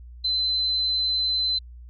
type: tone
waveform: sine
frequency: 4055 Hz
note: B7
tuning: 45 cents sharp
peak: -21 dBFS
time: 0.24-1.59 s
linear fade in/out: 10 ms
effects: added 60 Hz sine -40 dBFS peak until 1.89 s